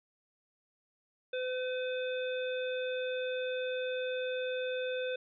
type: harmonic tone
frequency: 508 Hz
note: B4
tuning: 49 cents sharp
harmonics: 1 / 3 / 5 / 7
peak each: -33 / -42 / -44 / -45 dBFS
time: 1.33-5.16 s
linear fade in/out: 5 ms
effects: none